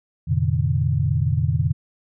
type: tone cluster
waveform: sine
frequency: 87.6 / 114.7 / 132.7 / 151.4 Hz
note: F2 / A#2 / C3 / D#3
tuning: +6 / -28 / +25 / -47 cents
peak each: -23 dBFS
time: 0.27-1.73 s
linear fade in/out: 20 ms
effects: none